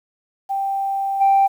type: tone with level steps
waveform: sine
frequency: 785 Hz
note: G5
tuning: 2 cents sharp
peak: -19 / -10 dBFS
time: 0.49-1.48 s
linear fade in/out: 20 ms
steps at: 1.2 s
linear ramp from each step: 20 ms
effects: tanh soft clip ceiling -8 dBFS + 8-bit